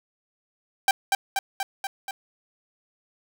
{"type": "tone with echo", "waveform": "sawtooth", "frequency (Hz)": 784, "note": "G5", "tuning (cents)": 0, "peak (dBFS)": -12, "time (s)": [0.88, 0.91], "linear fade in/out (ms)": 2, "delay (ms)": 240, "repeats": 5, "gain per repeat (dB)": -3, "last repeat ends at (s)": 2.11, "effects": ["8-bit"]}